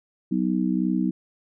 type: harmonic tone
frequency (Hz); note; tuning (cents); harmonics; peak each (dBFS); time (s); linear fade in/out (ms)
62.7; B1; +27; 3 / 4 / 5; -24 / -25 / -26; 0.31-1.11; 10
effects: none